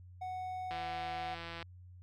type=tone; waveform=triangle; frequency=740 Hz; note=F#5; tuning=in tune; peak=-36 dBFS; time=0.21-1.35 s; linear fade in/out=10 ms
type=click train; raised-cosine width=0.3 ms; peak=-28 dBFS; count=155; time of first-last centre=0.71-1.627 s; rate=168 Hz
effects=added 90 Hz sine -51 dBFS peak until 2.02 s